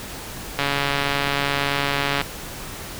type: click train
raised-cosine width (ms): 0.3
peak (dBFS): -5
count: 230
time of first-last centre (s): 0.59-2.214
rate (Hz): 141
effects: pink hiss -34 dBFS RMS until 2.99 s